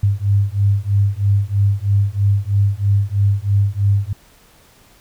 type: beating tone pair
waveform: sine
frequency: 98.9 / 102 Hz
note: G2 / G#2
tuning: +16 / -31 cents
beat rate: 3.1 Hz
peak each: -16 dBFS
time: 0.03-4.13 s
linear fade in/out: 5 ms
effects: pink hiss -50 dBFS RMS until 5 s